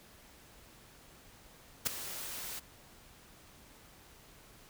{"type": "noise with ADSR envelope", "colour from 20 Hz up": "white", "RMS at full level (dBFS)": -27, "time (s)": [1.85, 2.6], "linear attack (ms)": 20, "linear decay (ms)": 4, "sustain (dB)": -15, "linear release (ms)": 16, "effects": ["pink hiss -58 dBFS RMS until 4.69 s"]}